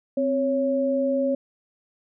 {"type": "tone pair together", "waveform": "sine", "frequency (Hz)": [261.6, 554.4], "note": ["C4", "C#5"], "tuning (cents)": [0, 0], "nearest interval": "octave + minor second", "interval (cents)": 1300, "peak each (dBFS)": [-24, -22], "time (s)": [0.17, 1.35], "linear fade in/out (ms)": 5, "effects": []}